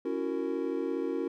triangle chord, F# dominant seventh, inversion second, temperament just, 277.5 / 333 / 370 / 462.5 Hz, C#4 / E4 / F#4 / A#4, +2 / +18 / 0 / -14 cents, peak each -33 dBFS, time 0.05-1.28 s, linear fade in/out 5 ms, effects none

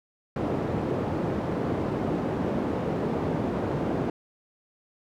white band-pass noise, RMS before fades -28 dBFS, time 0.36-4.1 s, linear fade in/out 2 ms, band 100 to 430 Hz, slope 12 dB/octave, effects none

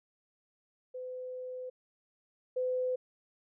sine tone pair in turn, 507 / 507 Hz, B4 / B4, +45 / +45 cents, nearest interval unison, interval 0 cents, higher neither, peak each -38 / -29 dBFS, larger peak second, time 0.94-1.7 / 2.56-2.96 s, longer first, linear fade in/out 10 ms, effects none

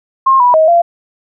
sine tone with pitch steps, 1067 / 980 / 633 / 686 Hz, C6 / B5 / D#5 / F5, +34 / -14 / +30 / -31 cents, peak -5 dBFS, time 0.26-0.82 s, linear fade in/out 10 ms, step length 140 ms, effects none

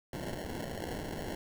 white noise with sample-and-hold, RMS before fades -39 dBFS, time 0.13-1.35 s, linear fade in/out 2 ms, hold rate 1225 Hz, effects none

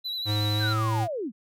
triangle tone with vibrato, 3946 Hz, B7, 2 cents flat, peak -28 dBFS, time 0.04-0.74 s, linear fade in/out 20 ms, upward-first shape sine, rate 11 Hz, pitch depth 40 cents each way
square tone with pitch glide, 105.1 to 110.84 Hz, G#2 to A2, +21 to +13 cents, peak -25 dBFS, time 0.25-1.08 s, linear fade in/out 50 ms, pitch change +92 cents, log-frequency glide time 0.53-0.85 s
sine linear sweep, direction down, 1633 to 185.7 Hz, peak -28 dBFS, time 0.59-1.32 s, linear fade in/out 50 ms
effects none

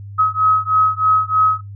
sine beating tone pair, 1273 / 1276.2 Hz, D#6 / D#6, +39 / +44 cents, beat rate 3.2 Hz, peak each -15 dBFS, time 0.18-1.61 s, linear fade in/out 20 ms, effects noise-tail reverb RT60 0.2 s tail -25 dB re dry + added 100 Hz sine -30 dBFS peak until 1.75 s

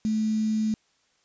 sine tone with quantisation, 217.4 Hz, A3, 21 cents flat, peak -22 dBFS, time 0.05-0.74 s, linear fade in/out 0 ms, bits 7, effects white hiss -67 dBFS RMS until 1.24 s + resampled to 16000 Hz

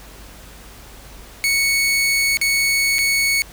sawtooth tone with dropouts, 2217 Hz, C#7, in tune, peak -12 dBFS, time 1.44-3.42 s, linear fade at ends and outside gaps 0 ms, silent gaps 2.371-2.414 / 2.984-2.989 s, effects added 50 Hz sine -42 dBFS peak until 3.52 s + pink hiss -42 dBFS RMS until 3.52 s

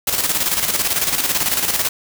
white noise with tremolo, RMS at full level -17 dBFS, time 0.07-1.89 s, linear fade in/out 5 ms, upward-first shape square, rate 18 Hz, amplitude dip 55%, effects none

